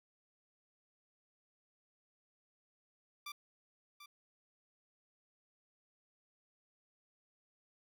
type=tone with echo; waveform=15% pulse; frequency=1174.7 Hz; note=D6; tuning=in tune; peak=-37 dBFS; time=3.26-3.32 s; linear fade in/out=5 ms; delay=740 ms; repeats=1; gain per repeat=-10 dB; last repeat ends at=4.06 s; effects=none